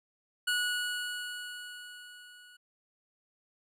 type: tone with level ramp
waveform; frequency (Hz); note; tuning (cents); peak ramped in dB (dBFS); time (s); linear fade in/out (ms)
25% pulse; 1463; F#6; -20; -23 to -50; 0.47-2.57; 10
effects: resampled to 32000 Hz